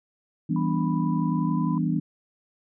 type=chord; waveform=sine; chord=E minor seventh; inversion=none; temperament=equal; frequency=164.81 / 196 / 246.9 / 293.7 Hz; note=E3 / G3 / B3 / D4; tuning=0 / 0 / 0 / 0 cents; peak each=-25 / -29 / -28 / -29 dBFS; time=0.49-2 s; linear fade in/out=10 ms
type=tone with pitch glide; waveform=sine; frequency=987.8 to 1000.4 Hz; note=B5 to B5; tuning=0 to +22 cents; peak=-33 dBFS; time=0.56-1.78 s; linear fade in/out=2 ms; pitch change=+22 cents; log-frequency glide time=1.26-1.58 s
effects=none